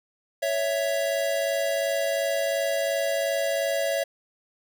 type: tone pair together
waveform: square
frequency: 557 / 659.8 Hz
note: C#5 / E5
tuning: +8 / +1 cents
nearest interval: minor third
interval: 293 cents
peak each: -27 dBFS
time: 0.42-4.04 s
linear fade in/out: 10 ms
effects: none